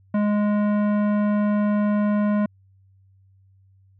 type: tone with tanh clipping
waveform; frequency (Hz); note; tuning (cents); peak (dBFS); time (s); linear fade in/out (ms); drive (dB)
sine; 207.7; G#3; 0; -20; 0.14-2.46; 5; 18
effects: added 96 Hz sine -53 dBFS peak until 3.99 s + low-pass 2000 Hz 12 dB/octave